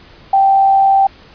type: tone with frequency modulation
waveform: sine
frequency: 781 Hz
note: G5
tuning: 7 cents flat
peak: -7 dBFS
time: 0.33-1.07 s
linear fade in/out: 5 ms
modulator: 83.5 Hz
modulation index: 0.21
effects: pink hiss -42 dBFS RMS until 1.34 s + resampled to 11025 Hz